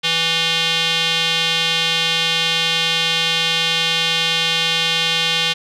square tone with band-pass filter, 164.81 Hz, E3, in tune, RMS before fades -18 dBFS, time 0.03-5.54 s, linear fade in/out 20 ms, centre 3300 Hz, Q 3.2, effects none

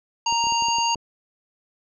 harmonic tone, 932.3 Hz, A#5, in tune, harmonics 1 / 3 / 5 / 7, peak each -21 / -26 / -28 / -29 dBFS, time 0.26-0.95 s, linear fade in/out 5 ms
clicks, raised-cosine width 2 ms, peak -26 dBFS, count 8, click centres 0.325 / 0.44 / 0.47 / 0.523 / 0.623 / 0.685 / 0.785 / 0.957 s
effects none

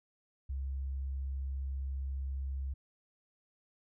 sine tone, 67.4 Hz, C#2, 48 cents flat, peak -34 dBFS, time 0.49-2.74 s, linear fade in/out 10 ms, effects none

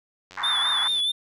click train, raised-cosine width 0.2 ms, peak -26 dBFS, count 65, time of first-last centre 0.31-1.002 s, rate 92.5 Hz
pink band-pass noise, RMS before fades -30 dBFS, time 0.37-0.88 s, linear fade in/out 5 ms, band 870 to 1900 Hz, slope 48 dB/octave
triangle tone with vibrato, 3520 Hz, A7, in tune, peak -20 dBFS, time 0.43-1.12 s, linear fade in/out 10 ms, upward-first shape triangle, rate 4.7 Hz, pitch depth 66 cents each way
effects none

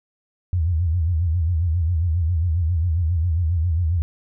sine tone with vibrato, 84 Hz, E2, 33 cents sharp, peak -17 dBFS, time 0.53-4.02 s, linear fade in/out 0 ms, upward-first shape sine, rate 7.4 Hz, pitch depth 140 cents each way, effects none

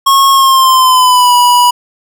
square tone with pitch glide, 1091 to 977.6 Hz, C#6 to B5, -28 to -18 cents, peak -5 dBFS, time 0.06-1.71 s, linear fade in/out 10 ms, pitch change -190 cents, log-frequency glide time 0.31-1.34 s, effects none

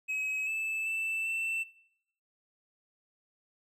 triangle tone with pitch steps, 2552 / 2626 / 2652 / 2673 Hz, D#7 / E7 / E7 / E7, +43 / -7 / +10 / +23 cents, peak -29 dBFS, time 0.08-1.64 s, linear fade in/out 20 ms, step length 390 ms, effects noise-tail reverb RT60 0.9 s tail -23 dB re dry

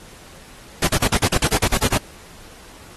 pink noise bursts, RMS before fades -18 dBFS, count 12, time 0.82-1.976 s, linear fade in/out 5 ms, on 56 ms, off 44 ms, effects pink hiss -44 dBFS RMS until 2.96 s + AAC 32 kbps

